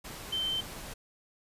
sine tone in noise, 3102 Hz, G7, 19 cents flat, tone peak -29 dBFS, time 0.32-0.61 s, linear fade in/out 10 ms, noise pink, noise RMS -43 dBFS, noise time 0.04-0.94 s, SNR +11 dB, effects resampled to 32000 Hz

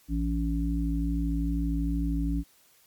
harmonic tone, 56.4 Hz, A1, 44 cents sharp, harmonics 1 / 3 / 5, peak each -27 / -32 / -30 dBFS, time 0.08-2.44 s, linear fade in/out 50 ms, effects white hiss -61 dBFS RMS until 2.86 s + MP3 96 kbps

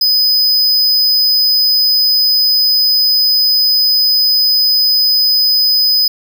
square tone, 5010 Hz, D#8, 11 cents sharp, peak -9 dBFS, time 0.01-6.08 s, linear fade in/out 5 ms, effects none

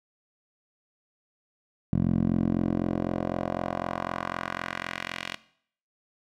10% pulse tone with band-pass filter sweep, 43.95 Hz, F1, 12 cents sharp, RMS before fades -29 dBFS, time 1.93-5.35 s, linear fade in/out 0 ms, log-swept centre 170 to 2800 Hz, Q 1.4, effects noise-tail reverb RT60 0.6 s tail -18 dB re dry

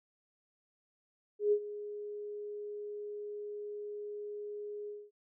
sine tone with ADSR envelope, 415.3 Hz, G#4, in tune, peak -23 dBFS, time 1.39-5.11 s, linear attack 130 ms, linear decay 70 ms, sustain -16 dB, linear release 230 ms, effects none

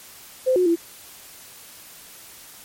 sine tone with pitch steps, 515 / 363.4 / 337.3 Hz, C5 / F#4 / E4, -28 / -31 / +40 cents, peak -15 dBFS, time 0.46-0.76 s, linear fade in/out 20 ms, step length 100 ms, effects white hiss -44 dBFS RMS until 2.64 s + MP3 64 kbps

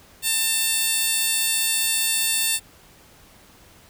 15% pulse tone with high-pass filter, 895 Hz, A5, 29 cents sharp, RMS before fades -22 dBFS, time 0.22-2.6 s, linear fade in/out 50 ms, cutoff 5200 Hz, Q 0.63, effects pink hiss -51 dBFS RMS until 3.89 s

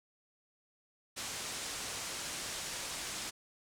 white low-pass noise, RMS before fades -41 dBFS, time 1.16-3.31 s, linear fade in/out 20 ms, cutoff 8900 Hz, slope 24 dB/octave, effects none

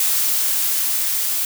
blue noise with level ramp, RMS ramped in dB -18 to -21 dBFS, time 0-1.45 s, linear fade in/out 2 ms, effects none

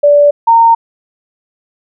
sine tone pair in turn, 581 / 918.8 Hz, D5 / A#5, -19 / -25 cents, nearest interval minor sixth, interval 794 cents, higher second, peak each -3 dBFS, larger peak neither, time 0.03-0.31 / 0.47-0.75 s, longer neither, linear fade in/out 10 ms, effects none

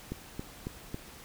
click train, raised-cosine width 3 ms, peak -22 dBFS, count 4, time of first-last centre 0.12-0.944 s, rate 3.64 Hz, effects pink hiss -50 dBFS RMS until 1.24 s

